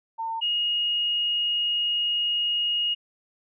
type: tone pair in turn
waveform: sine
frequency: 904 / 2870 Hz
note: A5 / F7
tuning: +47 / +47 cents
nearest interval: octave + minor sixth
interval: 2000 cents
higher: second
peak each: -27 / -22 dBFS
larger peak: second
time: 0.18-0.41 / 0.41-2.95 s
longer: second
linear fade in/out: 20 ms
effects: none